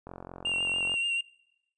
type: click train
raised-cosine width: 1 ms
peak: -27 dBFS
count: 40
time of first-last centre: 0.07-0.941 s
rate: 44.8 Hz
type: tone with vibrato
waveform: triangle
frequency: 2772 Hz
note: F7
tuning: 14 cents flat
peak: -25 dBFS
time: 0.45-1.21 s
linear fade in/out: 5 ms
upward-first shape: sine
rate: 6.9 Hz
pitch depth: 26 cents each way
effects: noise-tail reverb RT60 0.9 s tail -25 dB re dry + resampled to 22050 Hz